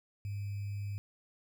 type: tone with sample-and-hold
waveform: sine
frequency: 101.1 Hz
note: G#2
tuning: 46 cents flat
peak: -35 dBFS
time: 0.25-0.98 s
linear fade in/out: 0 ms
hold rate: 2450 Hz
effects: none